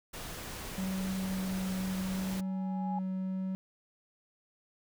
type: noise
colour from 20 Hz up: pink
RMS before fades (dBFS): -42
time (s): 0.13-2.41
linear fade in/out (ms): 10
type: tone with vibrato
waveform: triangle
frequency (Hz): 188.7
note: F#3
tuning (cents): +34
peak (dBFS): -30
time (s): 0.78-3.55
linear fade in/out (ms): 0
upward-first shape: triangle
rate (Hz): 0.75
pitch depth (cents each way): 9
type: tone with exponential growth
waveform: sine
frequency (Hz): 830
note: G#5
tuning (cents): -1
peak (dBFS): -33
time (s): 1.93-2.99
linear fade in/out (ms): 5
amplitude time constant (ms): 230
effects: none